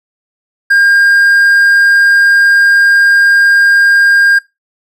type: tone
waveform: triangle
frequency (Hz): 1609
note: G6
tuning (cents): +45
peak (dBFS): -3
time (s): 0.7-4.39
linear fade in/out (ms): 10
effects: noise-tail reverb RT60 0.2 s tail -19 dB re dry